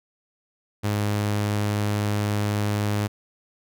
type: tone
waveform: sawtooth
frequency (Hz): 103.83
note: G#2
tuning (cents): 0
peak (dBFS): -18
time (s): 0.83-3.08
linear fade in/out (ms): 20
effects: none